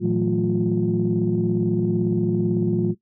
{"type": "tone cluster", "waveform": "sine", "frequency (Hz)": [113.6, 163.8, 181.7, 217.9, 353.4], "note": ["A#2", "E3", "F#3", "A3", "F4"], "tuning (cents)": [-44, -11, -31, -17, 21], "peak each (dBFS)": [-26, -26, -22, -25, -22], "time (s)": [0, 2.95], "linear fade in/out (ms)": 50, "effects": ["noise-tail reverb RT60 0.1 s tail -17 dB re dry", "tanh soft clip ceiling -10 dBFS"]}